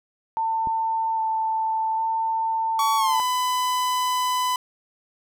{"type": "tone with vibrato", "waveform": "sine", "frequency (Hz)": 891, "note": "A5", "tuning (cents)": 22, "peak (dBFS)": -21, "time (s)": [0.37, 3.2], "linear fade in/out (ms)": 0, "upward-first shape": "square", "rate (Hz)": 0.62, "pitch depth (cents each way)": 10}
{"type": "click", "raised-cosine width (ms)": 3, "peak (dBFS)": -23, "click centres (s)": 0.672}
{"type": "tone with pitch glide", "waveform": "45% pulse", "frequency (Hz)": [1125, 1002.3], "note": ["C#6", "B5"], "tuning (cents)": [25, 25], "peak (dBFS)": -21, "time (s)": [2.79, 4.56], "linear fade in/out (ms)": 2, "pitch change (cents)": -200, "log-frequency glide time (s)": [2.97, 3.16]}
{"effects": []}